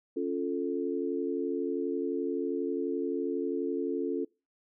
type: chord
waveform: sine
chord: Db augmented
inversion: none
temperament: equal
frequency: 277.2 / 349.2 / 440 Hz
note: Db4 / F4 / A4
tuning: 0 / 0 / 0 cents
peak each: -33 dBFS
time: 0.16-4.25 s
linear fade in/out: 10 ms
effects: noise-tail reverb RT60 0.3 s tail -24 dB re dry